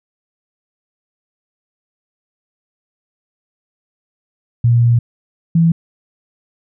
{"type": "tone pair in turn", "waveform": "sine", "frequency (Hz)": [118.6, 165.94], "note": ["A#2", "E3"], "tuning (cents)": [30, 12], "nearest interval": "tritone", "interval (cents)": 582, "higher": "second", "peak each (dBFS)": [-8, -8], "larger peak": "neither", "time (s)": [[4.64, 4.99], [5.55, 5.72]], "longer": "first", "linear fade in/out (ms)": 5, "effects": []}